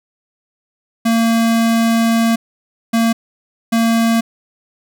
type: tone bursts at uneven times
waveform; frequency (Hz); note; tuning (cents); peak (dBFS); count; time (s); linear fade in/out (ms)
square; 228.5; A#3; -34; -12; 3; 1.05-2.36 / 2.93-3.13 / 3.72-4.21; 10
effects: none